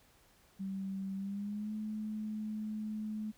sine tone with pitch glide, 193.3 to 214.5 Hz, G3 to A3, -24 to -44 cents, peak -36 dBFS, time 0.59-3.32 s, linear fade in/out 20 ms, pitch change +180 cents, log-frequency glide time 1.15-1.73 s, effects pink hiss -66 dBFS RMS until 3.37 s

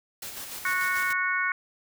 white noise with tremolo, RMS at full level -37 dBFS, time 0.22-1.13 s, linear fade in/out 5 ms, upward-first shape square, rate 6.8 Hz, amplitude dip 35%
harmonic tone, 367.6 Hz, F#4, 11 cents flat, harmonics 3 / 4 / 5 / 6, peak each -31 / -27 / -31 / -30 dBFS, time 0.65-1.52 s, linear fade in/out 2 ms
effects none

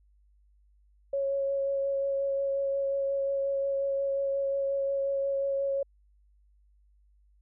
sine tone with vibrato, 551 Hz, C#5, 11 cents flat, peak -26 dBFS, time 1.13-5.83 s, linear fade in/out 5 ms, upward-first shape sine, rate 5.6 Hz, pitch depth 11 cents each way, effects added 50 Hz sine -60 dBFS peak until 7.41 s

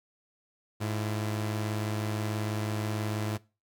sawtooth tone pair together, 106.15 / 337 Hz, G#2 / E4, +38 / +38 cents, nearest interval octave + minor sixth, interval 2000 cents, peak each -26 / -35 dBFS, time 0.8-3.38 s, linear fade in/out 20 ms, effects noise-tail reverb RT60 0.3 s tail -21 dB re dry

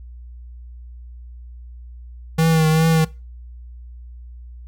square tone with vibrato, 160 Hz, D#3, 49 cents sharp, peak -14 dBFS, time 2.38-3.05 s, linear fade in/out 10 ms, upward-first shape triangle, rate 2.5 Hz, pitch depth 41 cents each way, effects noise-tail reverb RT60 0.3 s tail -21 dB re dry + added 60 Hz sine -35 dBFS peak until 4.67 s

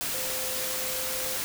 sine tone in noise, 517 Hz, C5, 21 cents flat, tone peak -38 dBFS, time 0.14-1.36 s, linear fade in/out 0 ms, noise white, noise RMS -31 dBFS, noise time 0.01-1.44 s, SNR -10 dB, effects none

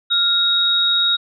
sine tone pair together, 1396.9 / 3777 Hz, F6 / A#7, 0 / +22 cents, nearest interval octave + perfect fourth, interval 1722 cents, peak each -23 / -14 dBFS, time 0.1-1.17 s, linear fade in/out 20 ms, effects none

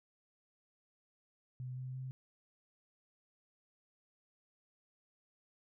sine tone with pitch steps, 127 / 128.62 / 130.27 Hz, B2 / C3 / C3, +49 / -29 / -7 cents, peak -40 dBFS, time 1.6-2.11 s, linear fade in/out 0 ms, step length 170 ms, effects none

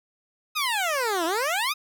15% pulse exponential two-way sweep, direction down then up, 1288 to 317.2 to 1288 Hz, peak -17 dBFS, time 0.55-1.74 s, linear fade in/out 20 ms, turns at 1.25 s, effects none

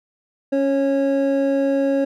triangle tone pair together, 276.4 / 548 Hz, C#4 / C#5, -5 / -20 cents, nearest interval octave, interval 1185 cents, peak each -17 / -17 dBFS, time 0.52-2.05 s, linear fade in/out 10 ms, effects none

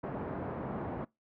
pink band-pass noise, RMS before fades -38 dBFS, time 0.03-1.05 s, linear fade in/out 10 ms, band 120 to 960 Hz, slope 12 dB/octave, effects noise-tail reverb RT60 0.2 s tail -23 dB re dry + low-pass 2000 Hz 12 dB/octave

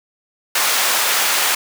pink high-pass noise, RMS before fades -17 dBFS, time 0.55-1.55 s, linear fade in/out 5 ms, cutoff 940 Hz, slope 12 dB/octave, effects none

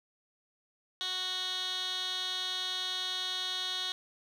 15% pulse tone with band-pass filter, 370 Hz, F#4, in tune, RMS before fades -35 dBFS, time 1.01-3.92 s, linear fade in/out 0 ms, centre 3600 Hz, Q 3.7, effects 10-bit

